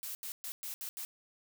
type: noise bursts at uneven times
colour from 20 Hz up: blue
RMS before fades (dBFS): -41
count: 6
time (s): 0.03-0.15 / 0.23-0.32 / 0.44-0.52 / 0.63-0.74 / 0.81-0.89 / 0.97-1.05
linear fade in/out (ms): 0
effects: none